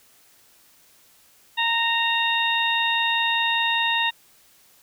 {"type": "harmonic tone", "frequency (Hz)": 925, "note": "A#5", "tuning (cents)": -14, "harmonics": [1, 2, 3, 4], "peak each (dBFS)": [-25, -25, -25, -25], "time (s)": [1.57, 4.11], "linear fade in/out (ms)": 20, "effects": ["white hiss -56 dBFS RMS until 4.82 s"]}